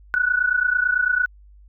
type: tone pair together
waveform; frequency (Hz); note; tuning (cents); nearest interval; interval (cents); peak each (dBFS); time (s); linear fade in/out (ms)
sine; 1463 / 1492; F#6 / F#6; -20 / +14; unison; 34; -20; 0.14-1.26; 0
effects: added 50 Hz sine -45 dBFS peak until 1.68 s